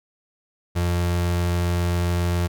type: tone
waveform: 35% pulse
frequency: 87.31 Hz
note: F2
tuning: in tune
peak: -18 dBFS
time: 0.75-2.48 s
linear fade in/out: 20 ms
effects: none